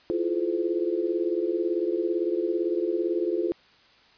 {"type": "tone cluster", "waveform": "sine", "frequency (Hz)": [333.2, 351.1, 428.5, 513], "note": ["E4", "F4", "A4", "C5"], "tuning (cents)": [19, 9, -46, -34], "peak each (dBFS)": [-30, -26, -30, -34], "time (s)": [0.1, 3.52], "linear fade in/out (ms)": 0, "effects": ["white hiss -57 dBFS RMS until 4.17 s", "resampled to 11025 Hz"]}